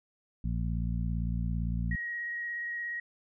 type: harmonic tone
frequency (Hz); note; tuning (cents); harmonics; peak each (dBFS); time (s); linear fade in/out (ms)
57.7; A#1; -17; 1 / 2 / 3 / 4; -31 / -35 / -35 / -41; 0.44-1.96; 5
type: tone with vibrato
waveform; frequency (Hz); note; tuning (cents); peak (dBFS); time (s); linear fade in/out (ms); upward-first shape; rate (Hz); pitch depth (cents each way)
sine; 1893; A#6; +26; -33; 1.91-3; 5; sine; 17; 10
effects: none